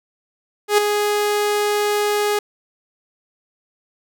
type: tone with ADSR envelope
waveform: sawtooth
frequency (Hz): 415.3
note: G#4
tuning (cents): 0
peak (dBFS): -6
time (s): 0.68-2.39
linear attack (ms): 100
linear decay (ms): 6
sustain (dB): -7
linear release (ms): 4
effects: none